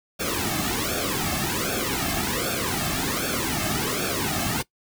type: noise with flanger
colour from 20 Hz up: pink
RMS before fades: -26 dBFS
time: 0.19-4.63 s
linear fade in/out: 20 ms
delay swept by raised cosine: 1 to 2.1 ms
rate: 1.3 Hz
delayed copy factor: -0.9
effects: noise-tail reverb RT60 0.1 s tail -20 dB re dry